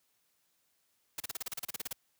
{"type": "noise bursts", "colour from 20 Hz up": "white", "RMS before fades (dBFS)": -37, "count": 14, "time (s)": [1.18, 1.93], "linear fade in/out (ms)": 5, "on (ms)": 22, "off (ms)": 34, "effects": ["white hiss -75 dBFS RMS until 2.19 s", "high-pass 60 Hz 12 dB/octave"]}